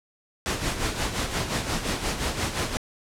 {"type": "noise with tremolo", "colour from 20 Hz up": "pink", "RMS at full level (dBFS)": -25, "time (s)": [0.46, 2.77], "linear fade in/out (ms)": 0, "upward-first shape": "sine", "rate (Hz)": 5.7, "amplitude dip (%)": 60, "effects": ["low-pass 9000 Hz 12 dB/octave"]}